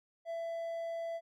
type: tone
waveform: triangle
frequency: 667 Hz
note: E5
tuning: 20 cents sharp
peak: -34 dBFS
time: 0.25-1.21 s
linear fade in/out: 50 ms
effects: none